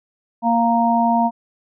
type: harmonic tone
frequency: 232.8 Hz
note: A#3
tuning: 2 cents flat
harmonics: 1 / 3 / 4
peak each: -18 / -18 / -18 dBFS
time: 0.42-1.31 s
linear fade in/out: 50 ms
effects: none